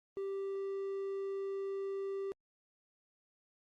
triangle tone, 391.7 Hz, G4, 1 cent flat, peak -34 dBFS, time 0.17-2.32 s, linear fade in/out 0 ms, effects Opus 24 kbps

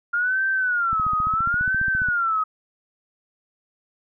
sine tone with vibrato, 1396.9 Hz, F6, in tune, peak -19 dBFS, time 0.13-2.44 s, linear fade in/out 10 ms, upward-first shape sine, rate 0.73 Hz, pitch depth 190 cents each way
click train, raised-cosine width 5 ms, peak -21 dBFS, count 18, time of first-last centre 0.93-2.086 s, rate 14.7 Hz
effects none

